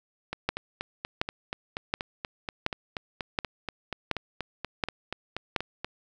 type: two click trains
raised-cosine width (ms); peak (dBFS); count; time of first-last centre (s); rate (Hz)
0.3; -16 / -9; 24 / 8; 0.33-5.846 / 0.49-5.562; 4.17 / 1.38
effects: none